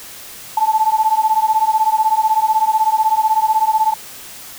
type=beating tone pair; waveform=sine; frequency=867 / 883 Hz; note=A5 / A5; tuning=-26 / +6 cents; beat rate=16 Hz; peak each=-15 dBFS; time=0.57-3.94 s; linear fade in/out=5 ms; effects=white hiss -35 dBFS RMS until 4.58 s